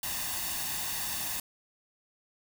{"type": "noise with comb filter", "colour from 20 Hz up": "white", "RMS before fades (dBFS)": -34, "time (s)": [0.03, 1.4], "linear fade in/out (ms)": 2, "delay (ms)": 1.1, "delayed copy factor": 0.65, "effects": []}